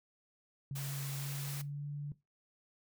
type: tone with pitch glide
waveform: sine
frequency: 138.59 to 145.06 Hz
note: C#3 to D3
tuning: 0 to -21 cents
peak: -37 dBFS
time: 0.71-2.12 s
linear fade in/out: 2 ms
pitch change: +79 cents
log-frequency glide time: 1.21-1.87 s
type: high-pass noise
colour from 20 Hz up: white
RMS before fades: -45 dBFS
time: 0.75-1.62 s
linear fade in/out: 10 ms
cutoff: 150 Hz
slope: 96 dB/octave
effects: noise-tail reverb RT60 0.2 s tail -17 dB re dry